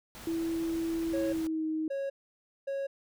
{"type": "noise", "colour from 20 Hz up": "pink", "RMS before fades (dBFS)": -46, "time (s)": [0.15, 1.47], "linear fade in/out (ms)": 0}
{"type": "tone with pitch glide", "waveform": "sine", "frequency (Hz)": [329.6, 314.4], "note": ["E4", "D#4"], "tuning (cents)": [0, 18], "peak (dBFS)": -29, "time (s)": [0.27, 1.88], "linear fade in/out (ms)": 2, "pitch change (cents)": -82, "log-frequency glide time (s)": [1.2, 1.65]}
{"type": "tone bursts", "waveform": "triangle", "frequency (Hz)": 550, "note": "C#5", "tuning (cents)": -14, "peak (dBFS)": -29, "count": 3, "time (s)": [1.13, 2.87], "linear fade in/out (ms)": 10, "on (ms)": 200, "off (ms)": 570}
{"effects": []}